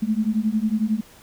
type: beating tone pair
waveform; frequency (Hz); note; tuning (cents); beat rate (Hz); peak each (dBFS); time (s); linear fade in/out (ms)
sine; 211.3 / 222.3; G#3 / A3; +30 / +18; 11; -22; 0.02-1.01; 10
effects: pink hiss -49 dBFS RMS until 1.22 s